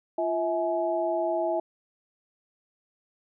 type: tone cluster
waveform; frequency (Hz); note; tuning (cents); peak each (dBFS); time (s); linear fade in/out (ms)
sine; 345.2 / 648 / 843; F4 / E5 / G#5; -20 / -30 / +26; -30 / -26 / -32; 0.18-1.6; 5
effects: none